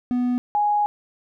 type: tone pair in turn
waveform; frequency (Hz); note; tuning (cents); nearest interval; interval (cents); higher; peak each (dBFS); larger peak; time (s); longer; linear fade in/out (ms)
triangle / sine; 246.9 / 830.5; B3 / G#5; 0 / 0; octave + major sixth; 2100; second; -17; neither; 0.11-0.38 / 0.55-0.86; second; 0
effects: none